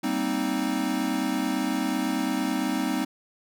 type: chord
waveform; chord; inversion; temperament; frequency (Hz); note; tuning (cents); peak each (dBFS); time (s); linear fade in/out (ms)
square; C minor seventh; second; equal; 196 / 233.1 / 261.6 / 311.1; G3 / Bb3 / C4 / Eb4; 0 / 0 / 0 / 0; -33 / -33 / -29 / -30; 0.03-3.05; 10
effects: none